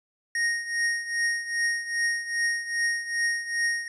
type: tone with tremolo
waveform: square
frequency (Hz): 1864.7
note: A#6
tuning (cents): 0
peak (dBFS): -22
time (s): 0.35-3.88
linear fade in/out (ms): 2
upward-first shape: triangle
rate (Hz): 2.5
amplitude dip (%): 80
effects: resampled to 22050 Hz